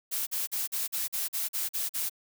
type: noise bursts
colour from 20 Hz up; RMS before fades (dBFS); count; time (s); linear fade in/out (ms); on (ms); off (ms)
blue; -31; 10; 0.11-2.097; 20; 160; 43
effects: none